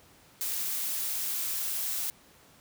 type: noise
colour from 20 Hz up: blue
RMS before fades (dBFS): -32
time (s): 0.41-2.1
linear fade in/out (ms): 0
effects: pink hiss -58 dBFS RMS until 2.6 s + high-pass 60 Hz 12 dB/octave

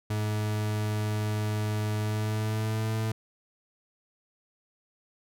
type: tone with pitch glide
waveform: 40% pulse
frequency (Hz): 106.4 to 110.41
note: G#2 to A2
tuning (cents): +42 to +6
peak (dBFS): -26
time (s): 0.1-3.12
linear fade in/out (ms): 5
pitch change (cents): +64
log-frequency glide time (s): 1.99-2.93
effects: none

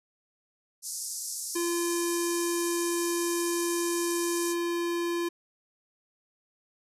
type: band-pass noise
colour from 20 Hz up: pink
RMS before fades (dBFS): -36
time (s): 0.82-4.56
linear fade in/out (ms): 50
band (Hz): 5200 to 12000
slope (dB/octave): 48
type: tone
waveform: square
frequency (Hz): 343.5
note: F4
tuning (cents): -29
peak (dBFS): -28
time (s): 1.55-5.29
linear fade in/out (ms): 10
effects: resampled to 32000 Hz

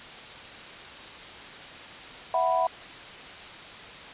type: chord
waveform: sine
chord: E suspended second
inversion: none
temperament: equal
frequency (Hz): 659.3 / 740 / 987.8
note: E5 / F#5 / B5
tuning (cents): 0 / 0 / 0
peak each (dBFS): -26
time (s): 2.34-2.67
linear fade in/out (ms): 2
effects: white hiss -42 dBFS RMS until 4.13 s + resampled to 8000 Hz

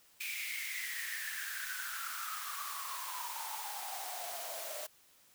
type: noise with high-pass filter sweep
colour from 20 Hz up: white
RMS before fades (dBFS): -41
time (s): 0.2-4.87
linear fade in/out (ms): 10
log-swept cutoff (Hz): 2400 to 590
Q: 9.9
effects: white hiss -65 dBFS RMS until 5.34 s

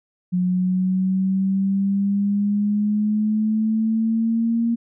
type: exponential sweep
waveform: sine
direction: up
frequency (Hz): 180 to 233.4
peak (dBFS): -17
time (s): 0.32-4.76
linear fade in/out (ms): 20
effects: none

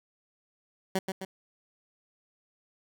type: tone with echo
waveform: 15% pulse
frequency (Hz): 190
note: F#3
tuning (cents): +46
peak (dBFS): -19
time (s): 0.95-0.99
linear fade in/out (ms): 5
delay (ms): 130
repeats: 2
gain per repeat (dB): -5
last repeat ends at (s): 1.25
effects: none

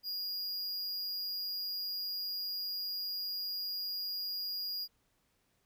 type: tone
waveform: square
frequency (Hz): 4855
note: D#8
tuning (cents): -43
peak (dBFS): -36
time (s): 0.03-4.88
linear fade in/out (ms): 50
effects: pink hiss -75 dBFS RMS until 5.65 s

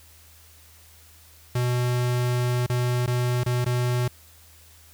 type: tone with dropouts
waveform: square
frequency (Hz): 123.3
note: B2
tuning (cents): -2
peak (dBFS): -22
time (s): 1.55-4.08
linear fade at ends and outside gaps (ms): 5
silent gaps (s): 2.664-2.697 / 3.063-3.075 / 3.436-3.461 / 3.646-3.661
effects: added 80 Hz sine -53 dBFS peak until 4.93 s + white hiss -53 dBFS RMS until 4.93 s

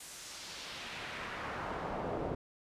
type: noise with band-pass filter sweep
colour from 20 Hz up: brown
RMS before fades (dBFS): -41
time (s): 0-2.35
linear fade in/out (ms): 5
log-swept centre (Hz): 9400 to 480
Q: 1.2
effects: resampled to 32000 Hz

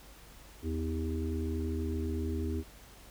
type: harmonic tone with a mistuned harmonic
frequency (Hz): 79.8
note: D#2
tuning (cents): +44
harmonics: 1 / 3 / 4 / 5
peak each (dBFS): -33 / -38 / -39 / -40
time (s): 0.62-2.64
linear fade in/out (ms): 50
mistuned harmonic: 3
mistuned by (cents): +57
effects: added 50 Hz sine -55 dBFS peak until 3.1 s + pink hiss -55 dBFS RMS until 3.1 s

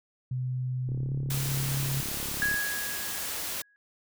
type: tone with pitch glide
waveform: sine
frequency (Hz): 127.2 to 135.54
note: C3 to C#3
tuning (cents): -48 to -39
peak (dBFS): -28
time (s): 0.31-2.01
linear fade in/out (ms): 5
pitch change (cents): +109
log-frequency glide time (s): 0.91-1.17
type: click train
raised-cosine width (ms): 3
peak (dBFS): -27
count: 59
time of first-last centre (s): 0.89-2.542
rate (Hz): 35.1
type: noise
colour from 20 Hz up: white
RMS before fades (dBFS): -34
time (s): 1.3-3.62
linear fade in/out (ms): 5
type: tone with exponential decay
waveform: sine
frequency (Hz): 1661.2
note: G#6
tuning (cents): 0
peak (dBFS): -23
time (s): 2.42-3.76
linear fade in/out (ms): 0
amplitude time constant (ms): 290
effects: none

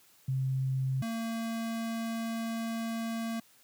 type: tone pair in turn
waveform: sine / square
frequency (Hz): 132.1 / 227.4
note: C3 / A#3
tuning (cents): +17 / -43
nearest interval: major sixth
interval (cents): 940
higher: second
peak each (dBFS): -27 / -33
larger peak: first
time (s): 0.28-1.02 / 1.02-3.4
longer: second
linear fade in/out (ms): 5
effects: white hiss -62 dBFS RMS until 3.63 s + high-pass 80 Hz 12 dB/octave

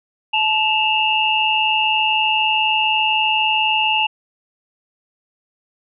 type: tone cluster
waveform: sine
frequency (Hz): 869 / 2676 / 2836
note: A5 / E7 / F7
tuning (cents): -22 / +25 / +26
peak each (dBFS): -19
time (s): 0.33-4.07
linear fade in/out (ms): 10
effects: none

